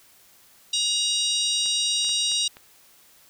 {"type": "harmonic tone", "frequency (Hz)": 949, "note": "A#5", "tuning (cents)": 31, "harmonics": [3, 4, 5, 6, 7, 8, 9], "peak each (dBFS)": [-29, -24, -31, -29, -40, -38, -32], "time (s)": [0.73, 2.48], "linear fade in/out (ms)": 5}
{"type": "clicks", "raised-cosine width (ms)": 0.3, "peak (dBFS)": -27, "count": 5, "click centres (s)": [1.659, 2.046, 2.093, 2.317, 2.569]}
{"effects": ["white hiss -55 dBFS RMS until 3.29 s"]}